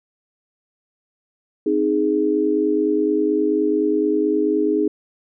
sine chord, Ab major, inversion first, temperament equal, 261.6 / 311.1 / 415.3 Hz, C4 / Eb4 / Ab4, 0 / 0 / 0 cents, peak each -25 / -19 / -19 dBFS, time 1.66-4.88 s, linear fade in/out 5 ms, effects none

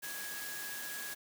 sine tone in noise, 1661.2 Hz, G#6, in tune, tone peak -44 dBFS, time 0.02-1.15 s, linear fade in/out 20 ms, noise white, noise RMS -43 dBFS, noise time 0.02-1.15 s, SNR -4 dB, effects high-pass 150 Hz 12 dB/octave

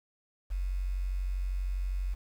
sine tone with quantisation, 46.25 Hz, F#1, in tune, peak -29 dBFS, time 0.5-2.15 s, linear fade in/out 20 ms, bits 9, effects none

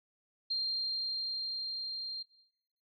sine tone with level ramp, 4188 Hz, C8, 1 cent sharp, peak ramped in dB -30 to -37 dBFS, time 0.5-2.23 s, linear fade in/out 10 ms, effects noise-tail reverb RT60 0.9 s tail -18 dB re dry

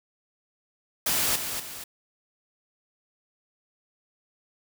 white noise with echo, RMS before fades -25 dBFS, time 1.06-1.36 s, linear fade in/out 5 ms, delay 240 ms, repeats 2, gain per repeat -7 dB, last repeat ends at 1.84 s, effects none

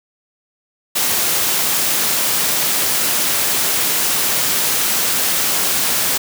white high-pass noise, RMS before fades -17 dBFS, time 0.95-6.18 s, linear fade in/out 10 ms, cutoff 110 Hz, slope 12 dB/octave, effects none

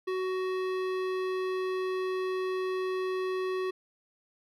sine tone with hard clipping, 373 Hz, F#4, 14 cents sharp, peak -31 dBFS, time 0.07-3.71 s, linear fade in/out 10 ms, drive 16 dB, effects none

